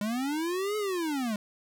square linear two-way sweep, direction up then down, 201.1 to 430.8 to 201.1 Hz, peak -29 dBFS, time 0.01-1.36 s, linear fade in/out 2 ms, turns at 0.77 s, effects none

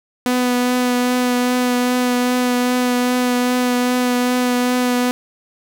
sawtooth tone with vibrato, 248 Hz, B3, 7 cents sharp, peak -11 dBFS, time 0.26-5.11 s, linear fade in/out 0 ms, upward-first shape triangle, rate 2.5 Hz, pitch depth 16 cents each way, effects none

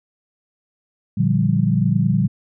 sine chord, G minor seventh, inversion first, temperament equal, 116.54 / 146.83 / 174.61 / 196 Hz, Bb2 / D3 / F3 / G3, 0 / 0 / 0 / 0 cents, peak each -20 dBFS, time 1.17-2.28 s, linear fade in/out 10 ms, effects none

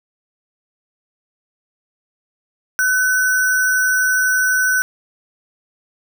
sine tone with sample-and-hold, 1506 Hz, F#6, 30 cents sharp, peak -13 dBFS, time 2.79-4.82 s, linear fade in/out 0 ms, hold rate 7350 Hz, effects none

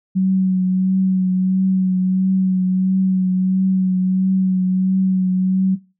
sine tone with vibrato, 187.1 Hz, F#3, 20 cents sharp, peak -13 dBFS, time 0.15-5.76 s, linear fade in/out 20 ms, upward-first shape triangle, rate 1.5 Hz, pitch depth 26 cents each way, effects noise-tail reverb RT60 0.3 s tail -19 dB re dry

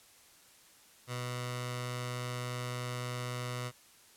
15% pulse tone with notch filter, 123.47 Hz, B2, in tune, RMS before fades -38 dBFS, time 1.07-3.72 s, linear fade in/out 50 ms, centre 300 Hz, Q 0.62, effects white hiss -60 dBFS RMS until 4.16 s + low-pass 12000 Hz 12 dB/octave

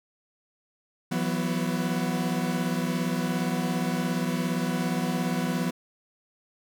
40% pulse chord, E suspended second, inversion none, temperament equal with one note detuned, 167.69 / 185 / 246.9 Hz, E3 / F#3 / B3, +30 / 0 / 0 cents, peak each -29 dBFS, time 1.11-5.71 s, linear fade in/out 10 ms, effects none

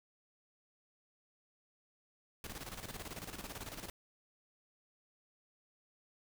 pink noise with tremolo, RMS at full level -44 dBFS, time 2.44-3.9 s, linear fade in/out 2 ms, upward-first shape square, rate 18 Hz, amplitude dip 65%, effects none

